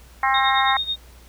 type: harmonic tone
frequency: 266.8 Hz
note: C4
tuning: 34 cents sharp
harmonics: 3 / 4 / 5 / 6 / 7 / 8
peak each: -21 / -21 / -26 / -30 / -24 / -28 dBFS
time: 0.23-0.77 s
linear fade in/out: 2 ms
type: tone with tremolo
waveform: sine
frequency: 3700 Hz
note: A#7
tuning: 14 cents flat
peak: -20 dBFS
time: 0.34-0.96 s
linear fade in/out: 5 ms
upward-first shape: sine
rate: 9.2 Hz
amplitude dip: 80%
effects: added 60 Hz sine -45 dBFS peak until 1.28 s + pink hiss -51 dBFS RMS until 1.28 s